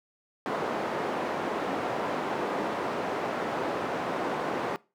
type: band-pass noise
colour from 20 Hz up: white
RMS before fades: -31 dBFS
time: 0.46-4.76 s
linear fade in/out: 0 ms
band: 230 to 860 Hz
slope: 12 dB/octave
effects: noise-tail reverb RT60 0.3 s tail -22 dB re dry